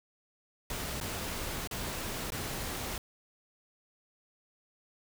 pink noise with dropouts, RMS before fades -37 dBFS, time 0.7-2.98 s, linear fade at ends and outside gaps 2 ms, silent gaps 1.002-1.011 / 1.674-1.711 / 2.304-2.32 s, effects none

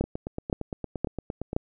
two click trains, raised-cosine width 2 ms, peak -11 / -18 dBFS, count 4 / 14, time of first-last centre 0.01-1.564 / 0.04-1.531 s, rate 1.93 / 8.72 Hz, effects none

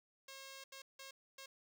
5% pulse tone bursts at uneven times, 540 Hz, C#5, 45 cents flat, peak -39 dBFS, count 4, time 0.28-0.64 / 0.72-0.82 / 0.99-1.11 / 1.38-1.46 s, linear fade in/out 5 ms, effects none

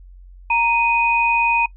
sine tone pair together, 932.1 / 2491 Hz, A#5 / D#7, 0 / +1 cents, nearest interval octave + perfect fourth, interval 1701 cents, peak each -17 dBFS, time 0.5-1.66 s, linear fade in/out 5 ms, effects noise-tail reverb RT60 0.1 s tail -22 dB re dry + added 45 Hz sine -39 dBFS peak until 1.76 s

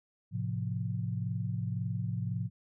sine chord, F major, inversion first, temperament equal with one note detuned, 108.93 / 130.81 / 174.61 Hz, A2 / C3 / F3, -17 / 0 / 0 cents, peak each -34 / -36 / -37 dBFS, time 0.31-2.5 s, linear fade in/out 50 ms, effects none

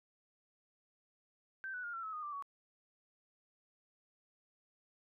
sine tone with pitch steps, 1555 / 1484.8 / 1417.7 / 1353.7 / 1292.6 / 1234.2 / 1178.5 / 1125.3 Hz, G6 / F#6 / F6 / E6 / E6 / D#6 / D6 / C#6, -14 / +6 / +26 / +46 / -34 / -14 / +6 / +26 cents, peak -40 dBFS, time 1.64-2.424 s, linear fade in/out 0 ms, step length 98 ms, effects none

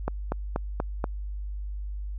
click train, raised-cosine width 1 ms, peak -13 dBFS, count 5, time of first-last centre 0.08-1.042 s, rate 4.16 Hz, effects added 50 Hz sine -31 dBFS peak until 2.18 s

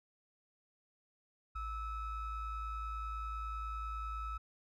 triangle ring-modulated tone, 626 Hz, D#5, 10 cents sharp, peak -33 dBFS, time 1.55-4.38 s, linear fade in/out 10 ms, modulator 681 Hz, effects none

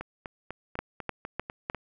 two click trains, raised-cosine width 0.5 ms, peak -15 / -21 dBFS, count 4 / 8, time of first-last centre 0.79-1.699 / 0.01-1.747 s, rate 3.3 / 4.03 Hz, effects none

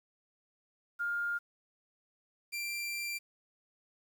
sine / sawtooth tone pair in turn, 1410 / 2363 Hz, F6 / D7, +16 / +10 cents, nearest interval major sixth, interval 894 cents, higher second, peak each -31 / -32 dBFS, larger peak first, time 0.99-1.39 / 2.52-3.19 s, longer second, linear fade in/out 20 ms, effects 10-bit

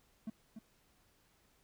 triangle tone with echo, 220 Hz, A3, in tune, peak -36 dBFS, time 0.27-0.3 s, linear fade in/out 5 ms, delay 290 ms, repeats 1, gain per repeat -7 dB, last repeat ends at 0.59 s, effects pink hiss -71 dBFS RMS until 1.63 s

